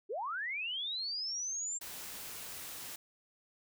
sine linear sweep, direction up, 349.2 to 7459 Hz, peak -35 dBFS, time 0.09-1.79 s, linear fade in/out 20 ms
white noise, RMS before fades -45 dBFS, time 1.81-2.96 s, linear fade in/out 5 ms
effects none

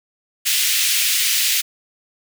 pink high-pass noise, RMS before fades -18 dBFS, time 0.45-1.62 s, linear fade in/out 20 ms, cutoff 2300 Hz, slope 24 dB/octave, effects none

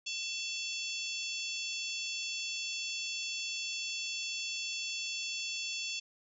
harmonic tone with a mistuned harmonic, 894 Hz, A5, 27 cents sharp, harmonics 3 / 4 / 5 / 6 / 7 / 8, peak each -39 / -41 / -43 / -45 / -46 / -47 dBFS, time 0.06-6 s, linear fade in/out 10 ms, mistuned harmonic 4, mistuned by -88 cents, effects none

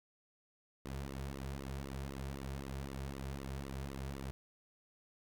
sawtooth tone with flanger, 68 Hz, C#2, 33 cents flat, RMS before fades -43 dBFS, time 0.85-4.31 s, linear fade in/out 0 ms, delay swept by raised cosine 1.2 to 3.9 ms, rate 3.9 Hz, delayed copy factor -0.95, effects none

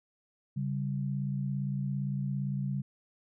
sine tone pair together, 138.43 / 196 Hz, C#3 / G3, -2 / 0 cents, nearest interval tritone, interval 602 cents, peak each -31 / -35 dBFS, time 0.56-2.82 s, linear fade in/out 10 ms, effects none

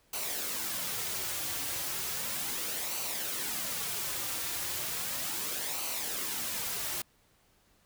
white noise with flanger, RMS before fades -35 dBFS, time 0.13-7.02 s, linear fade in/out 5 ms, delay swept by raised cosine 0.57 to 4.77 ms, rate 0.35 Hz, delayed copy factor -0.5, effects pink hiss -67 dBFS RMS until 7.85 s

